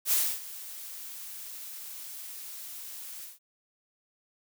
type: noise with ADSR envelope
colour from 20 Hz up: blue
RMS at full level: -24 dBFS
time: 0.05-3.39 s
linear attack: 72 ms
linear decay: 270 ms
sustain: -18 dB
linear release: 160 ms
effects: none